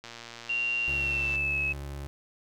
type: click train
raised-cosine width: 0.2 ms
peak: -25 dBFS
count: 155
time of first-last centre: 0.04-1.356 s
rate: 117 Hz
type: tone with pitch glide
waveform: sine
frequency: 2762 to 2577 Hz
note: F7 to E7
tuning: -20 to -40 cents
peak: -26 dBFS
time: 0.49-1.73 s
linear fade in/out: 10 ms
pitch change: -120 cents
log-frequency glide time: 0.91-1.6 s
type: tone with vibrato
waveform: 30% pulse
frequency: 70.3 Hz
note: C#2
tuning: 25 cents sharp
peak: -33 dBFS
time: 0.88-2.07 s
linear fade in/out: 0 ms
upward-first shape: triangle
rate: 14 Hz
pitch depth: 12 cents each way
effects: none